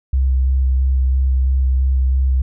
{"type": "tone with vibrato", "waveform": "sine", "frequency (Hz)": 65.41, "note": "C2", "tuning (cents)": 0, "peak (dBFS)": -12, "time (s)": [0.13, 2.42], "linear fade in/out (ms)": 5, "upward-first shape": "square", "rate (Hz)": 3, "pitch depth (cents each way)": 13, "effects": []}